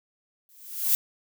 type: noise with exponential growth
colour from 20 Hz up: violet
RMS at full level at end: -19 dBFS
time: 0.49-0.95 s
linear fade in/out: 0 ms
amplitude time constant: 100 ms
effects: none

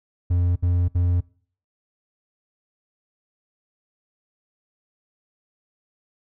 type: tone bursts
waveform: triangle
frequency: 88.1 Hz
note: F2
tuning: 16 cents sharp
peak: -15 dBFS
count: 3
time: 0.3-1.208 s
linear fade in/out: 10 ms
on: 260 ms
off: 64 ms
effects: noise-tail reverb RT60 0.5 s tail -23 dB re dry

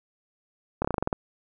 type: slowing click train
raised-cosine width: 1 ms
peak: -11 dBFS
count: 9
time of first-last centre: 0.82-1.128 s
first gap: 26 ms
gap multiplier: 1.11
effects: none

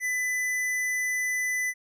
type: tone with hard clipping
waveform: sine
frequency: 2000 Hz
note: B6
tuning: 21 cents sharp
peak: -27 dBFS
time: 0-1.74 s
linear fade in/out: 50 ms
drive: 13 dB
effects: none

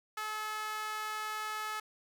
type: tone with high-pass filter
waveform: sawtooth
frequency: 429.8 Hz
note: A4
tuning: 41 cents flat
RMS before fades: -38 dBFS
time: 0.17-1.8 s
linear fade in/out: 5 ms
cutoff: 1200 Hz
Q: 2.5
effects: none

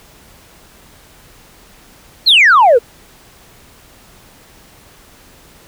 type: exponential sweep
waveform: sine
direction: down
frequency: 4400 to 438.1 Hz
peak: -3 dBFS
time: 2.26-2.79 s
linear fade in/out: 20 ms
effects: tanh soft clip ceiling -2 dBFS + pink hiss -44 dBFS RMS until 5.67 s

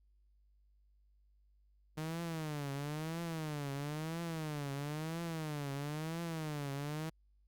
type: tone with vibrato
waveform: sawtooth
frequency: 153.3 Hz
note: D#3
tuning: 25 cents flat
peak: -34 dBFS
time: 1.97-7.1 s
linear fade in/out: 10 ms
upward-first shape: triangle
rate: 1 Hz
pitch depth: 190 cents each way
effects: added 50 Hz sine -66 dBFS peak until 7.47 s + Opus 48 kbps

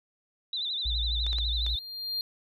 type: tone with vibrato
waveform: sine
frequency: 3765 Hz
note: A#7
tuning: 16 cents sharp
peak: -29 dBFS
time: 0.53-1.79 s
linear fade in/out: 2 ms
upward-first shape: sine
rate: 12 Hz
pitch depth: 120 cents each way
type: tone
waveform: sine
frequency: 58.1 Hz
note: A#1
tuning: 5 cents flat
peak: -28 dBFS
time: 0.85-1.76 s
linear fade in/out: 10 ms
type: tone with exponential growth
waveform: triangle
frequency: 4200 Hz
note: C8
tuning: 6 cents sharp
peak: -26 dBFS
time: 1.06-2.21 s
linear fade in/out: 1 ms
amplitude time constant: 250 ms
type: clicks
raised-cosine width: 0.2 ms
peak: -23 dBFS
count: 4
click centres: 1.266 / 1.33 / 1.385 / 1.665 s
effects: none

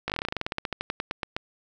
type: slowing click train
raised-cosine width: 0.3 ms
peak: -12 dBFS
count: 23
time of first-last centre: 0.08-1.365 s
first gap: 18 ms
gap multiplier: 1.1
effects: none

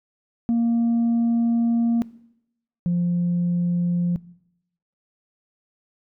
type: tone pair in turn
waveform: sine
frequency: 233.1 / 174.63 Hz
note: A#3 / F3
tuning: 0 / 0 cents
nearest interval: perfect fourth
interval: 500 cents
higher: first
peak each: -15 / -17 dBFS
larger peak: first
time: 0.49-2.02 / 2.86-4.16 s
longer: first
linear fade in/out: 0 ms
effects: noise-tail reverb RT60 0.8 s tail -21 dB re dry + tanh soft clip ceiling -16 dBFS

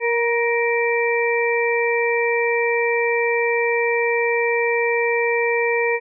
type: harmonic tone with a mistuned harmonic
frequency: 468.4 Hz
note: A#4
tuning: 8 cents sharp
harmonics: 1 / 2 / 4 / 5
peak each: -19 / -26 / -25 / -23 dBFS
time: 0-6 s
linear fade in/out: 50 ms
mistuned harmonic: 2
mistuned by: +19 cents
effects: none

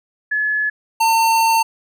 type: tone pair in turn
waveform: sine / square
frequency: 1709 / 903.6 Hz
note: G#6 / A5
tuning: +49 / +46 cents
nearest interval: major seventh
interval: 1103 cents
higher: first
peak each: -16 / -13 dBFS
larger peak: second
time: 0.31-0.7 / 1-1.63 s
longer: second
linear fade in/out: 10 ms
effects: none

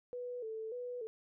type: tone with vibrato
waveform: sine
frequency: 466.2 Hz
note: A#4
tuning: in tune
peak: -39 dBFS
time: 0.13-1.07 s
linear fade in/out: 0 ms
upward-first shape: square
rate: 1.7 Hz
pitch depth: 93 cents each way
effects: none

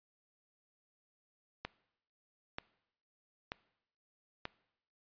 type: click train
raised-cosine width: 0.3 ms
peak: -22 dBFS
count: 4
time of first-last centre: 1.65-4.454 s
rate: 1.07 Hz
effects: noise-tail reverb RT60 0.8 s tail -21 dB re dry + resampled to 11025 Hz

